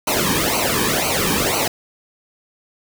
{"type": "noise with flanger", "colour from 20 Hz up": "pink", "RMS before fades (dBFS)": -19, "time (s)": [0.07, 1.68], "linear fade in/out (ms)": 5, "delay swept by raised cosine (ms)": [0.57, 1.48], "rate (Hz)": 2, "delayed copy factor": -0.9, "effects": []}